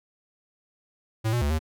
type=tone with pitch steps; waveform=square; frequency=110.9 / 120.6 / 72.4 / 78.9 Hz; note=A2 / B2 / D2 / D#2; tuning=+14 / -41 / -24 / +25 cents; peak=-23 dBFS; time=1.24-1.592 s; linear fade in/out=20 ms; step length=88 ms; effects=none